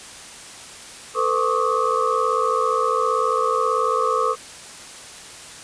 sine tone cluster, 447.4 / 506 / 1091 / 1169 / 1264 Hz, A4 / B4 / C#6 / D6 / D#6, +29 / +42 / -28 / -8 / +27 cents, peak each -24 dBFS, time 1.14-4.36 s, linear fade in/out 50 ms, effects white hiss -39 dBFS RMS until 5.63 s + resampled to 22050 Hz

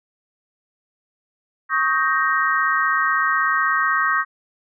sine chord, Eb dominant seventh, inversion third, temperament equal with one note detuned, 1108.7 / 1264.8 / 1568 / 1864.7 Hz, Db6 / Eb6 / G6 / Bb6, 0 / +28 / 0 / 0 cents, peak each -22 dBFS, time 1.69-4.25 s, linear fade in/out 50 ms, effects none

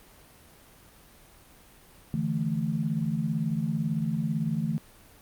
sine chord, D suspended second, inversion none, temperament equal, 146.83 / 164.81 / 220 Hz, D3 / E3 / A3, 0 / 0 / 0 cents, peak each -31 / -29 / -30 dBFS, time 2.14-4.78 s, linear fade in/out 0 ms, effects pink hiss -54 dBFS RMS until 5.21 s + Opus 32 kbps

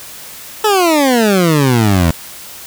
20% pulse exponential sweep, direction down, 440 to 79.3 Hz, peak -4 dBFS, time 0.64-2.11 s, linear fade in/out 5 ms, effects white hiss -32 dBFS RMS until 2.66 s

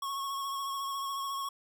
square tone with vibrato, 1100 Hz, C#6, 14 cents flat, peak -34 dBFS, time 0.02-1.49 s, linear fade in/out 5 ms, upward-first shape sine, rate 14 Hz, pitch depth 28 cents each way, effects none

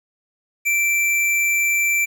square tone, 2342 Hz, D7, 5 cents flat, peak -17 dBFS, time 0.65-2.06 s, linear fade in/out 20 ms, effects 9-bit

